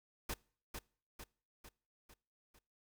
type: noise with echo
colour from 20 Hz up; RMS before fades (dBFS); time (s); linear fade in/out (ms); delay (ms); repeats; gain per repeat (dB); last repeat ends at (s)
pink; -40; 0.29-0.34; 5; 450; 5; -5; 2.59
effects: noise-tail reverb RT60 0.5 s tail -25 dB re dry

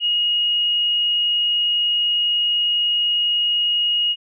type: tone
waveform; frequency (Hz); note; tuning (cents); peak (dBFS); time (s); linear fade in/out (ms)
sine; 2878; F#7; -49; -16; 0-4.16; 50
effects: none

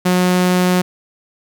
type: tone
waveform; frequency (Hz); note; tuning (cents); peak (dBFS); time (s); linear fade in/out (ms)
sawtooth; 181.2; F#3; -36; -8; 0.05-0.82; 10
effects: none

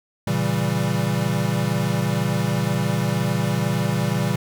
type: chord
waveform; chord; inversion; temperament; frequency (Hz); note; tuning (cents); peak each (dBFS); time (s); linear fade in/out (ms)
square; A# diminished seventh; none; equal; 116.54 / 138.59 / 164.81 / 196; A#2 / C#3 / E3 / G3; 0 / 0 / 0 / 0; -26; 0.27-4.36; 5
effects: none

